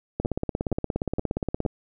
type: two click trains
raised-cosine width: 2 ms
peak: -15 / -12 dBFS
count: 4 / 26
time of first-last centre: 0.25-1.652 / 0.2-1.662 s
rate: 2.14 / 17.1 Hz
effects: none